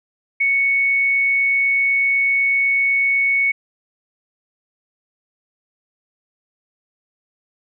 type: tone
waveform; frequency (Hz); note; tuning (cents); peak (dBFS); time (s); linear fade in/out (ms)
sine; 2218; C#7; 0; -14; 0.4-3.52; 10
effects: none